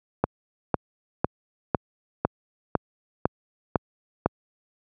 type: click train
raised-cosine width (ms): 1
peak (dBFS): -5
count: 9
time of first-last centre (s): 0.24-4.26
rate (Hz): 1.99
effects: high-pass 80 Hz 12 dB/octave